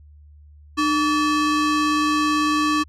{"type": "ring-modulated tone", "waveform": "square", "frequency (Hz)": 724, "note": "F#5", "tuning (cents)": -38, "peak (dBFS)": -15, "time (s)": [0.77, 2.84], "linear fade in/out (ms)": 20, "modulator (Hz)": 421, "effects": ["added 74 Hz sine -44 dBFS peak until 2.88 s", "low-pass 7000 Hz 12 dB/octave"]}